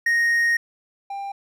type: tone pair in turn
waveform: triangle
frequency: 1864.7 / 794.3 Hz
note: A#6 / G5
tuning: 0 / +23 cents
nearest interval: octave + minor third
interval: 1477 cents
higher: first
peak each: -15 / -26 dBFS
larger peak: first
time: 0.06-0.57 / 1.1-1.32 s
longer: first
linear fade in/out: 5 ms
effects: none